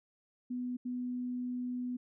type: tone bursts at uneven times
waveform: sine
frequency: 248.1 Hz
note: B3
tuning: 8 cents sharp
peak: -34 dBFS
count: 2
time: 0.5-0.77 / 0.85-1.97 s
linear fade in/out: 10 ms
effects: none